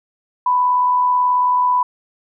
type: tone with amplitude modulation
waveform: sine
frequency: 993 Hz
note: B5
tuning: 9 cents sharp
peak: -11 dBFS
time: 0.46-1.83 s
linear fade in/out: 5 ms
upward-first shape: sine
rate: 78.4 Hz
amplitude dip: 30%
effects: none